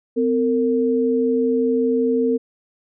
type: tone pair together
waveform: sine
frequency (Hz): 255.2 / 456.3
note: C4 / A#4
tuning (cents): -43 / -37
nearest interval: minor seventh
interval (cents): 1006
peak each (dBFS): -19 / -18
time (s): 0.16-2.38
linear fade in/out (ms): 20
effects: none